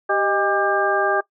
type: tone cluster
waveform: sine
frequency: 391.4 / 621 / 807 / 1190 / 1597 Hz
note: G4 / D#5 / G#5 / D6 / G6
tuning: -3 / -3 / -50 / +22 / +32 cents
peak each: -23 dBFS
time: 0.09-1.21 s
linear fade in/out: 10 ms
effects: noise-tail reverb RT60 0.1 s tail -20 dB re dry